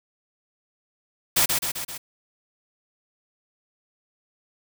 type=noise with echo; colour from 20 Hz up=white; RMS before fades=-19 dBFS; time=1.36-1.46 s; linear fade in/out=10 ms; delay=130 ms; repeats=4; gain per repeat=-4 dB; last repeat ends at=1.98 s; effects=none